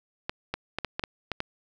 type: clicks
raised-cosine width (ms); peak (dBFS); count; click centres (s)
0.3; -13; 8; 0.295 / 0.54 / 0.786 / 0.847 / 0.995 / 1.038 / 1.317 / 1.404
effects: none